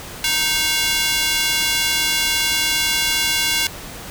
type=tone with high-pass filter; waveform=square; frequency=311.1 Hz; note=D#4; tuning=in tune; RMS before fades=-19 dBFS; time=0.24-3.67 s; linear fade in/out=2 ms; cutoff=2600 Hz; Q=1.1; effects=pink hiss -34 dBFS RMS until 4.1 s